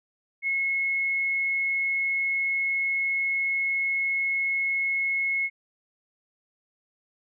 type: tone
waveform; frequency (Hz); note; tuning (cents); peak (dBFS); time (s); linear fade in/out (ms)
sine; 2177; C#7; -32; -23; 0.42-5.5; 50
effects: none